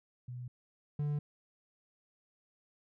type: tone pair in turn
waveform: sine / triangle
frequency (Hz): 123.6 / 146.99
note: B2 / D3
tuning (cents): +2 / +2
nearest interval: minor third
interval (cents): 300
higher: second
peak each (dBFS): -40 / -29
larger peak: second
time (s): 0.28-0.48 / 0.99-1.19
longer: neither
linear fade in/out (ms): 5
effects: none